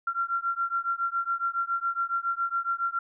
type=beating tone pair; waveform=sine; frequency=1369 / 1376.2 Hz; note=F6 / F6; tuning=-35 / -26 cents; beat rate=7.2 Hz; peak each=-29 dBFS; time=0.07-2.99 s; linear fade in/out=5 ms; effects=none